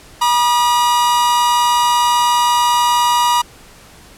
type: tone pair together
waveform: 45% pulse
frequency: 964.3 / 1215 Hz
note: B5 / D#6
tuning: -42 / -42 cents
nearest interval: major third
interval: 400 cents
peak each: -12 / -19 dBFS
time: 0.21-3.42 s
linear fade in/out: 10 ms
effects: pink hiss -42 dBFS RMS until 4.17 s + low-pass 12000 Hz 12 dB/octave